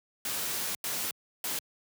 white noise bursts at uneven times, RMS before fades -33 dBFS, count 3, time 0.25-0.75 / 0.84-1.11 / 1.44-1.59 s, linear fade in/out 2 ms, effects high-pass 100 Hz 12 dB/octave

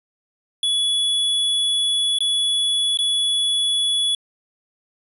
square tone with dropouts, 3400 Hz, G#7, 40 cents sharp, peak -18 dBFS, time 0.63-4.15 s, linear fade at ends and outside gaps 2 ms, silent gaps 2.187-2.205 / 2.973-2.988 s, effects resampled to 32000 Hz

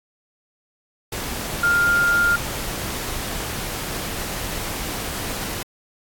sine tone in noise, 1404 Hz, F6, 9 cents sharp, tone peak -15 dBFS, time 1.63-2.36 s, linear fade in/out 5 ms, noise pink, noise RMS -28 dBFS, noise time 1.12-5.63 s, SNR +10 dB, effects AAC 64 kbps

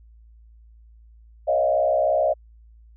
sine tone with frequency modulation, 622.3 Hz, D#5, in tune, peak -17 dBFS, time 1.47-2.34 s, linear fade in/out 20 ms, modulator 63.1 Hz, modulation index 1.2, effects added 56 Hz sine -47 dBFS peak until 2.96 s

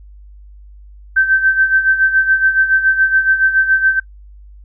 sine tone with tremolo, 1551 Hz, G6, 19 cents flat, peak -7 dBFS, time 1.16-4 s, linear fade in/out 10 ms, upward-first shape sine, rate 7.1 Hz, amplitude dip 70%, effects noise-tail reverb RT60 0.1 s tail -22 dB re dry + added 50 Hz sine -36 dBFS peak until 4.64 s

